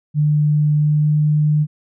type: tone with pitch glide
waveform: sine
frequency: 149.7 to 150.83 Hz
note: D3 to D3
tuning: +33 to +47 cents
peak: -12 dBFS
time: 0.14-1.67 s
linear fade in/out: 50 ms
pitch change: +14 cents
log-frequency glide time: 0.81-1.08 s
effects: none